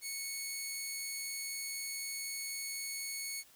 10% pulse tone, 2208 Hz, C#7, 7 cents flat, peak -29 dBFS, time 0.01-3.44 s, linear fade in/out 50 ms, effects white hiss -62 dBFS RMS until 3.55 s

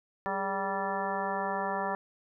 harmonic tone with a mistuned harmonic, 194.5 Hz, G3, 13 cents flat, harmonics 1 / 2 / 3 / 4 / 5 / 6 / 7 / 9, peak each -40 / -39 / -37 / -35 / -35 / -40 / -41 / -39 dBFS, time 0.26-1.95 s, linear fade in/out 0 ms, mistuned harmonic 2, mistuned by +84 cents, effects none

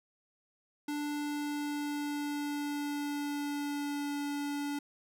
square tone with pitch glide, 293.7 to 287.7 Hz, D4 to D4, 0 to -36 cents, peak -34 dBFS, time 0.88-4.79 s, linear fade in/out 5 ms, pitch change -36 cents, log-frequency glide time 1.12-4.16 s, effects none

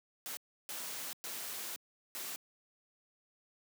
white noise bursts at uneven times, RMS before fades -42 dBFS, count 4, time 0.26-0.37 / 0.69-1.13 / 1.24-1.76 / 2.15-2.36 s, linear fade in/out 0 ms, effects high-pass 200 Hz 12 dB/octave

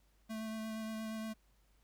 square tone with vibrato, 220 Hz, A3, in tune, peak -40 dBFS, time 0.29-1.34 s, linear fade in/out 20 ms, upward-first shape sine, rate 8.5 Hz, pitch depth 14 cents each way, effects added 50 Hz sine -68 dBFS peak until 1.83 s + pink hiss -75 dBFS RMS until 1.83 s

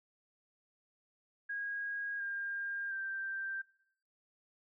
sine tone with pitch steps, 1639 / 1605.3 / 1572.2 Hz, G#6 / G6 / G6, -23 / +41 / +5 cents, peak -36 dBFS, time 1.49-3.62 s, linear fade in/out 10 ms, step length 710 ms, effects noise-tail reverb RT60 0.7 s tail -21 dB re dry

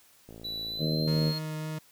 click train, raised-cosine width 2 ms, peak -33 dBFS, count 57, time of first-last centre 0.29-1.294 s, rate 55.8 Hz
triangle tone with pitch glide, 3951 to 4259 Hz, B7 to C8, 0 to +30 cents, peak -32 dBFS, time 0.44-1.39 s, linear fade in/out 10 ms, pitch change +130 cents, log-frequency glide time 0.66-1.22 s
harmonic tone, 77.78 Hz, D#2, in tune, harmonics 2 / 3 / 4 / 5 / 6 / 7 / 8, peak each -28 / -34 / -36 / -42 / -38 / -39 / -40 dBFS, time 0.78-1.34 s, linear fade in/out 50 ms
40% pulse tone with vibrato, 155.56 Hz, D#3, in tune, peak -32 dBFS, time 1.07-1.79 s, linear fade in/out 10 ms, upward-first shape triangle, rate 3.6 Hz, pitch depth 9 cents each way
effects white hiss -60 dBFS RMS until 1.91 s

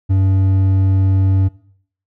triangle tone with hard clipping, 95.8 Hz, G2, 39 cents flat, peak -12 dBFS, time 0.09-1.49 s, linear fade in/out 20 ms, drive 9 dB, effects noise-tail reverb RT60 0.6 s tail -20 dB re dry

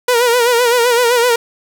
sawtooth tone with vibrato, 480.8 Hz, B4, 46 cents flat, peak -6 dBFS, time 0.08-1.36 s, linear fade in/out 5 ms, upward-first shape sine, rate 7.8 Hz, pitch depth 72 cents each way, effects none

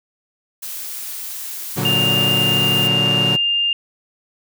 blue noise, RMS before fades -29 dBFS, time 0.62-2.88 s, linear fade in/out 10 ms
sawtooth chord, Bb augmented, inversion none, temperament equal with one note detuned, 116.54 / 145.4 / 185 Hz, Bb2 / D3 / F#3, 0 / -17 / 0 cents, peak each -20 / -19 / -20 dBFS, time 1.76-3.37 s, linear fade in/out 20 ms
sine tone, 2806 Hz, F7, 8 cents sharp, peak -15 dBFS, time 1.85-3.73 s, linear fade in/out 2 ms
effects none

